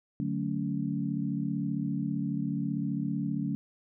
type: chord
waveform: sine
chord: D major seventh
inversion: none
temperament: equal with one note detuned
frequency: 146.83 / 185 / 220 / 280.7 Hz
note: D3 / F#3 / A3 / C#4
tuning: 0 / 0 / 0 / +22 cents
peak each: -34 dBFS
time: 0.2-3.55 s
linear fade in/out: 0 ms
effects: none